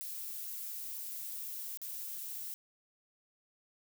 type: noise with dropouts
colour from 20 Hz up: violet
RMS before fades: -42 dBFS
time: 0.01-2.54 s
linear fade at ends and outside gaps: 0 ms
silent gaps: 1.773-1.817 s
effects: none